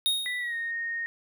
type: tone with exponential decay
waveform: square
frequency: 3729 Hz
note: A#7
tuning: in tune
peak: -21 dBFS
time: 0.06-0.71 s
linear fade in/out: 0 ms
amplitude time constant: 140 ms
type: tone with pitch glide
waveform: sine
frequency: 1975 to 1853.4 Hz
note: B6 to A#6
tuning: 0 to -10 cents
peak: -29 dBFS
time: 0.26-1.06 s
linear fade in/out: 0 ms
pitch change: -110 cents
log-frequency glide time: 0.39-0.55 s
effects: none